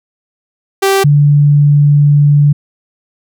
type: tone pair in turn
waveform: sawtooth / sine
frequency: 390 / 145.5 Hz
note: G4 / D3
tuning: -9 / -16 cents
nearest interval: octave + perfect fourth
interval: 1707 cents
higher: first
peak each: -4 dBFS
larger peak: neither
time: 0.82-1.04 / 1.04-2.53 s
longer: second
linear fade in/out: 10 ms
effects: none